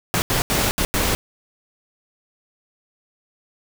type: noise bursts at uneven times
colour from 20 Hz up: pink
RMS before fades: -20 dBFS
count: 5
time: 0.14-0.22 / 0.3-0.42 / 0.5-0.71 / 0.78-0.85 / 0.94-1.15 s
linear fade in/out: 0 ms
effects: none